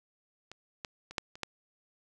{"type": "clicks", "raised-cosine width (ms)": 0.2, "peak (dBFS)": [-28, -20, -28, -13, -30, -16], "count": 6, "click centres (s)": [0.516, 0.848, 1.11, 1.182, 1.355, 1.433], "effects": []}